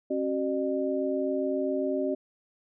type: tone cluster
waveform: sine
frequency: 270.4 / 377.9 / 605 Hz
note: C#4 / F#4 / D#5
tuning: -43 / +37 / -49 cents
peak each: -30 dBFS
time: 0.1-2.15 s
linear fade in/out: 10 ms
effects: none